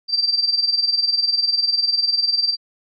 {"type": "tone with tremolo", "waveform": "sine", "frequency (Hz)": 4686, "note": "D8", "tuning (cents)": -5, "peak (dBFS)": -13, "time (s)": [0.08, 2.57], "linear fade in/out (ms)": 50, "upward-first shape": "sine", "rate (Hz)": 20, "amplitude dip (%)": 75, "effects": []}